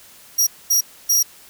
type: tone bursts at uneven times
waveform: sawtooth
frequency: 5690 Hz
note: F8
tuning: 31 cents sharp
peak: -11 dBFS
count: 3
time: 0.38-0.47 / 0.7-0.81 / 1.09-1.23 s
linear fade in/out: 10 ms
effects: white hiss -46 dBFS RMS until 1.49 s